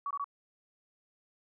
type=tone bursts; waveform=sine; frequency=1132 Hz; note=C#6; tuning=36 cents sharp; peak=-32 dBFS; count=3; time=0.06-0.243 s; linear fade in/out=2 ms; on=47 ms; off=21 ms; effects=none